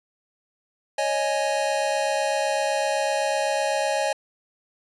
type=chord; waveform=square; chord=C# suspended second; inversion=none; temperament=equal; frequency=554.4 / 622.3 / 830.6 Hz; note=C#5 / D#5 / G#5; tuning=0 / 0 / 0 cents; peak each=-27 dBFS; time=0.98-4.13 s; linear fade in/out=5 ms; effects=resampled to 24000 Hz